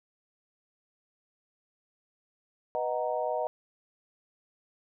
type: chord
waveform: sine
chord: B major seventh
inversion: none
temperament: equal with one note detuned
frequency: 493.9 / 622.3 / 745.1 / 932.3 Hz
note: B4 / D#5 / F#5 / A#5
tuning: 0 / 0 / +12 / 0 cents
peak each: -34 / -31 / -34 / -36 dBFS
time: 2.75-3.47 s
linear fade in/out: 0 ms
effects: none